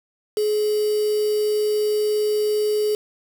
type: tone with quantisation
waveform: sine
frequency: 422.7 Hz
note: G#4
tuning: 31 cents sharp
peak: -18 dBFS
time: 0.37-2.95 s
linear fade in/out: 2 ms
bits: 5
effects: none